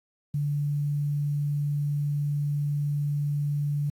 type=tone with quantisation; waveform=sine; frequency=145.4 Hz; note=D3; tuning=17 cents flat; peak=-24 dBFS; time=0.34-3.9 s; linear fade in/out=5 ms; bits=9; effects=AAC 64 kbps